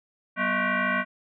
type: tone with frequency modulation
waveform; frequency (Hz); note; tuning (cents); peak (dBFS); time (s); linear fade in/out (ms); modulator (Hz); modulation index
sine; 190; F#3; +46; -22; 0.36-1.05; 50; 433; 4.7
effects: none